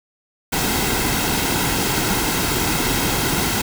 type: noise with comb filter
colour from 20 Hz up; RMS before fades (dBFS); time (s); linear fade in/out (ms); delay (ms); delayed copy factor
pink; -20; 0.52-3.62; 10; 1.7; -0.5
effects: none